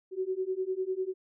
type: beating tone pair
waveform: sine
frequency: 370 / 380 Hz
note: F#4 / F#4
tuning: 0 / +46 cents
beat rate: 10 Hz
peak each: -33 / -32 dBFS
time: 0.11-1.14 s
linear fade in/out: 50 ms
effects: none